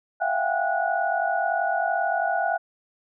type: tone cluster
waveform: sine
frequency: 663 / 701 / 754 / 804 / 1465 Hz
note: E5 / F5 / F#5 / G5 / F#6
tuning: +10 / +6 / +32 / +44 / -18 cents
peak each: -28 dBFS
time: 0.2-2.58 s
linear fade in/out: 20 ms
effects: none